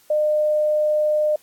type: tone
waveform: sine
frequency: 606 Hz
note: D#5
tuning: 46 cents flat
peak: -16 dBFS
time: 0.1-1.36 s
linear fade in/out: 5 ms
effects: white hiss -55 dBFS RMS until 1.42 s + AAC 64 kbps